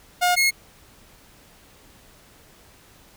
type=tone pair in turn; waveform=sawtooth; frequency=715 / 2164 Hz; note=F5 / C#7; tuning=+41 / -42 cents; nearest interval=octave + perfect fifth; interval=1917 cents; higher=second; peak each=-13 dBFS; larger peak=neither; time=0.21-0.36 / 0.36-0.51 s; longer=neither; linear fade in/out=20 ms; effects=pink hiss -52 dBFS RMS until 3.16 s